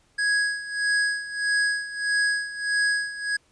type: tone with tremolo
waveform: square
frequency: 1661.2 Hz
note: G#6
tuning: in tune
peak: -20 dBFS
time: 0.18-3.37 s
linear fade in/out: 10 ms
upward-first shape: sine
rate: 1.6 Hz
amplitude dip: 80%
effects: pink hiss -63 dBFS RMS until 3.51 s + resampled to 22050 Hz